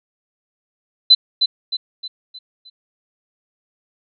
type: tone with echo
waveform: sine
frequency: 4028 Hz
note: B7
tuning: 33 cents sharp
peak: -5 dBFS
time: 1.1-1.15 s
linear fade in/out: 10 ms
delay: 310 ms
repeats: 5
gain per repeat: -7 dB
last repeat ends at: 2.7 s
effects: none